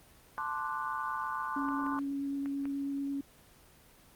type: chord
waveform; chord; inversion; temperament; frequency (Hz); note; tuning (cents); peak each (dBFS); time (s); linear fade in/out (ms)
sine; D dominant seventh; second; equal; 880 / 1046.5 / 1174.7 / 1480; A5 / C6 / D6 / F#6; 0 / 0 / 0 / 0; -39 / -37 / -37 / -40; 0.38-1.99; 0
type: tone with vibrato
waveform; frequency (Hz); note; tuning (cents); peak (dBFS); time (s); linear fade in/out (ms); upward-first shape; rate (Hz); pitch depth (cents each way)
sine; 278.6; C#4; +9; -32; 1.56-3.21; 5; triangle; 9.2; 9
type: clicks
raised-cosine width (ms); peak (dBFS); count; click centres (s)
0.5; -30; 4; 1.687 / 1.865 / 2.459 / 2.655
effects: pink hiss -59 dBFS RMS until 4.15 s + Opus 24 kbps